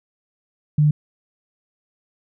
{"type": "tone", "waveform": "sine", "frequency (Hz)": 149.9, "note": "D3", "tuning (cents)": 36, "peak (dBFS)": -12, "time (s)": [0.78, 0.91], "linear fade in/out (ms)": 5, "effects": []}